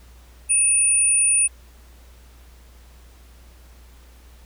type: tone pair together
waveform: sine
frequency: 2594 / 9465 Hz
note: E7 / D9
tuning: -28 / +12 cents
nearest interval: octave + minor seventh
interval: 2240 cents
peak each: -25 / -15 dBFS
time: 0.49-1.48 s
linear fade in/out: 20 ms
effects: added 60 Hz sine -45 dBFS peak until 4.45 s + pink hiss -54 dBFS RMS until 4.45 s